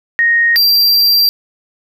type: tone pair in turn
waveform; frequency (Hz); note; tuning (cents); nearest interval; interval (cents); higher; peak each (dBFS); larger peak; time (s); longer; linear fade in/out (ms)
sine / square; 1864.7 / 4721; A#6 / D8; 0 / +8; octave + major third; 1608; second; -8; neither; 0.19-0.56 / 0.56-1.29; second; 0
effects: none